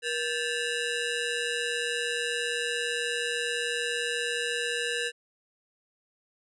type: ring-modulated tone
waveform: 20% pulse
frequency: 1108.7 Hz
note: C#6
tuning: in tune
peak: -20 dBFS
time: 0.02-5.12 s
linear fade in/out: 50 ms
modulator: 633 Hz
effects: resampled to 24000 Hz